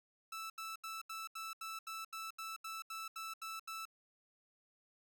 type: tone bursts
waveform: sawtooth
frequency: 1318.5 Hz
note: E6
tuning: in tune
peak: -39 dBFS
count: 14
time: 0.32-3.854 s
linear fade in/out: 5 ms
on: 180 ms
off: 78 ms
effects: none